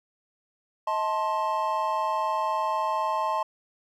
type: chord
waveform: triangle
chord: A diminished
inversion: second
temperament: just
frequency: 633.6 / 880 / 1056 Hz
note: Eb5 / A5 / C6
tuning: +31 / 0 / +16 cents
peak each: -29 / -26 / -26 dBFS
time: 0.87-3.43 s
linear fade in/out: 5 ms
effects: none